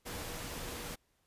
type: tone in noise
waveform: sine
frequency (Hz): 481.8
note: B4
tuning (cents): -43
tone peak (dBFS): -51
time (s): 0.05-0.96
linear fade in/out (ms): 20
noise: pink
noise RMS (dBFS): -42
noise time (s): 0.05-0.96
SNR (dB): -12
effects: pink hiss -75 dBFS RMS until 1.26 s + resampled to 32000 Hz